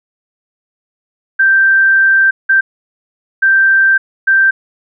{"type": "tone bursts at uneven times", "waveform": "sine", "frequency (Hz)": 1568, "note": "G6", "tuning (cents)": 0, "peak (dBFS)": -6, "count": 4, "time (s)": [[1.39, 2.31], [2.49, 2.61], [3.42, 3.98], [4.27, 4.51]], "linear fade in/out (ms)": 10, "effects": []}